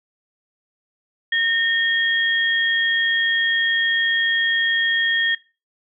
sine tone pair together, 1833 / 3268 Hz, A#6 / G#7, -30 / -29 cents, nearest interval minor seventh, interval 1001 cents, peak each -18 / -23 dBFS, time 1.32-5.35 s, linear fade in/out 5 ms, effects noise-tail reverb RT60 0.3 s tail -18 dB re dry

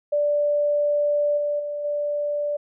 sine tone with level steps, 586 Hz, D5, 4 cents flat, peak -18 / -21 / -26 / -22 dBFS, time 0.12-2.57 s, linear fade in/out 10 ms, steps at 1.37 / 1.59 / 1.84 s, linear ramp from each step 10 ms, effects none

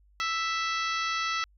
harmonic tone with a mistuned harmonic, 659.3 Hz, E5, in tune, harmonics 2 / 3 / 4 / 5 / 6 / 7 / 8 / 9, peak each -30 / -34 / -36 / -38 / -40 / -41 / -42 / -43 dBFS, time 0.2-1.44 s, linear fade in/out 0 ms, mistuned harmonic 7, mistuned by -52 cents, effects added 50 Hz sine -58 dBFS peak until 1.57 s

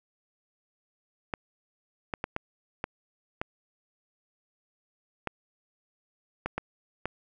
clicks, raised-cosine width 0.5 ms, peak -15 dBFS, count 10, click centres 1.338 / 2.138 / 2.241 / 2.364 / 2.841 / 3.415 / 5.273 / 6.46 / 6.58 / 7.056 s, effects none

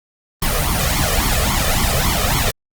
pink noise with flanger, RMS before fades -17 dBFS, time 0.42-2.51 s, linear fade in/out 5 ms, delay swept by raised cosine 0.9 to 1.69 ms, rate 3.6 Hz, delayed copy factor +0.95, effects Opus 24 kbps

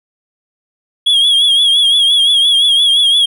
triangle tone with vibrato, 3314 Hz, G#7, 4 cents flat, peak -6 dBFS, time 1.06-3.26 s, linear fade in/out 10 ms, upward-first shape triangle, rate 5.8 Hz, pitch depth 76 cents each way, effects none

